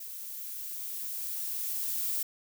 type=noise with level ramp; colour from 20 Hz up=violet; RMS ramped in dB=-42 to -31 dBFS; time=0-2.23 s; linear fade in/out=5 ms; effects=none